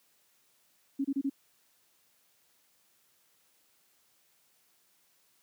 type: tone bursts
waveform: sine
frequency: 275 Hz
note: C#4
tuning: 14 cents flat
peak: -27 dBFS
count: 4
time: 0.99-1.298 s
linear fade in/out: 10 ms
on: 56 ms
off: 28 ms
effects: white hiss -69 dBFS RMS until 5.42 s + high-pass 100 Hz 12 dB/octave